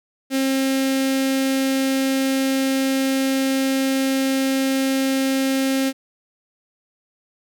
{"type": "tone with notch filter", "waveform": "sawtooth", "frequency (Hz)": 267.6, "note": "C4", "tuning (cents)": 39, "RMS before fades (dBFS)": -20, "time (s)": [0.3, 5.93], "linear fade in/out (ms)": 50, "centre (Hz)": 1000, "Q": 0.99, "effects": []}